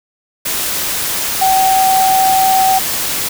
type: tone in noise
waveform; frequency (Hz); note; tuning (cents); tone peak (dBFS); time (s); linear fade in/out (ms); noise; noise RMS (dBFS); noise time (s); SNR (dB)
sine; 763; G5; -47; -9; 1.41-2.79; 10; white; -18; 0.45-3.29; +6
effects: none